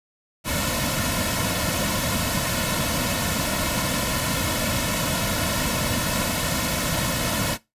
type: noise with comb filter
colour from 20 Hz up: pink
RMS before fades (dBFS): -24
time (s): 0.44-7.58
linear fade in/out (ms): 50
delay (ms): 2.5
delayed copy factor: -0.75
effects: noise-tail reverb RT60 0.2 s tail -19 dB re dry + resampled to 32000 Hz